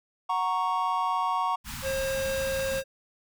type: chord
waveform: triangle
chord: F# major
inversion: none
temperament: equal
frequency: 740 / 932.3 / 1108.7 Hz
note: F#5 / A#5 / C#6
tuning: 0 / 0 / 0 cents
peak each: -29 / -27 / -26 dBFS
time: 0.29-1.56 s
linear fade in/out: 10 ms
type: band-stop noise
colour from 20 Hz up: pink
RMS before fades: -37 dBFS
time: 1.64-2.83 s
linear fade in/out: 50 ms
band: 250 to 810 Hz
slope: 96 dB/octave
type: clicks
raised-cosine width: 5 ms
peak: -32 dBFS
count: 7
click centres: 1.739 / 1.906 / 2.149 / 2.26 / 2.382 / 2.539 / 2.655 s
type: tone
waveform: square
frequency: 536 Hz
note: C5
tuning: 42 cents sharp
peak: -28 dBFS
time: 1.82-2.84 s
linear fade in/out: 50 ms
effects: none